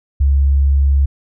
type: tone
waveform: sine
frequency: 69.3 Hz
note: C#2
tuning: in tune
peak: -9 dBFS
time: 0.2-1.06 s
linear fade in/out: 10 ms
effects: none